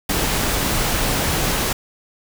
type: noise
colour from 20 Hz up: pink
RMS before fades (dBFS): -20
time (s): 0.09-1.73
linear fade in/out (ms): 5
effects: none